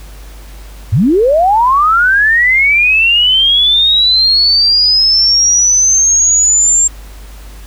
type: linear sweep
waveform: sine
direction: up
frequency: 82.41 to 7430 Hz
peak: -6 dBFS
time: 0.92-6.88 s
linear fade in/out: 10 ms
effects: added 50 Hz sine -29 dBFS peak until 7.66 s + pink hiss -39 dBFS RMS until 7.66 s